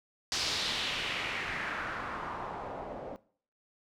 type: noise with low-pass filter sweep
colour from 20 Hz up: white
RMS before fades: -36 dBFS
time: 0.32-3.16 s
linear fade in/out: 0 ms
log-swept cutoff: 5100 to 560 Hz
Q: 2.2
effects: noise-tail reverb RT60 0.5 s tail -19 dB re dry